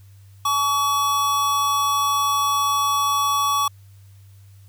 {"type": "tone pair together", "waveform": "square", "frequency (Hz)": [855, 1133.1], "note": ["A5", "C#6"], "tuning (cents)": [-50, 38], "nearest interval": "perfect fourth", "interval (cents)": 488, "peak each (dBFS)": [-29, -19], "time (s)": [0.45, 3.68], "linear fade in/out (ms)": 5, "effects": ["added 98 Hz sine -44 dBFS peak until 4.68 s", "white hiss -60 dBFS RMS until 4.68 s"]}